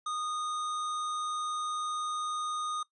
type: tone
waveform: square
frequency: 1233 Hz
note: D#6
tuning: 16 cents flat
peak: -33 dBFS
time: 0.06-2.83 s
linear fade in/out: 5 ms
effects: noise-tail reverb RT60 0.1 s tail -18 dB re dry + resampled to 22050 Hz